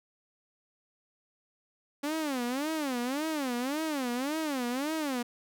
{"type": "tone with vibrato", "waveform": "sawtooth", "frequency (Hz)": 277, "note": "C#4", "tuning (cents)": -1, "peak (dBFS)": -26, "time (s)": [2.03, 5.23], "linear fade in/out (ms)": 10, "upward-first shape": "sine", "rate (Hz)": 1.8, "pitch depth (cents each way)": 250, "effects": []}